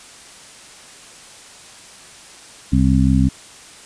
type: harmonic tone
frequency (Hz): 65.41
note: C2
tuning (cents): 0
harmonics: 1 / 2 / 3 / 4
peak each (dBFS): -17 / -17 / -17 / -17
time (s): 2.72-3.29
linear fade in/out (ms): 10
effects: white hiss -41 dBFS RMS until 3.85 s + resampled to 22050 Hz